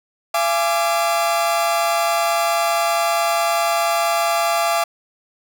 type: chord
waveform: 40% pulse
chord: D diminished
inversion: first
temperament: equal with one note detuned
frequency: 680.5 / 830.6 / 1174.7 Hz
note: F5 / Ab5 / D6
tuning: -45 / 0 / 0 cents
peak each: -18 / -23 / -21 dBFS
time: 0.34-4.84 s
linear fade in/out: 5 ms
effects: none